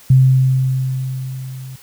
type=tone with level ramp; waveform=sine; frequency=130.81 Hz; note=C3; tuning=in tune; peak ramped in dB=-5 to -29 dBFS; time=0.1-1.76 s; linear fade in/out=5 ms; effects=white hiss -44 dBFS RMS until 1.82 s